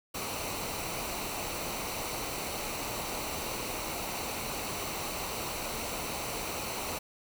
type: noise with comb filter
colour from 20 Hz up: pink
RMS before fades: -36 dBFS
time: 0.14-6.99 s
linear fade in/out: 10 ms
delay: 0.59 ms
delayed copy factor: -0.55
effects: none